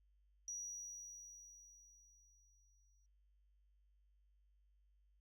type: tone with exponential decay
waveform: triangle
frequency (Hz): 5800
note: F#8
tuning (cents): -35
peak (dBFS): -40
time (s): 0.48-3.06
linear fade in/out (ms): 1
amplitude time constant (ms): 560
effects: tanh soft clip ceiling -40 dBFS + added 50 Hz sine -70 dBFS peak until 5.2 s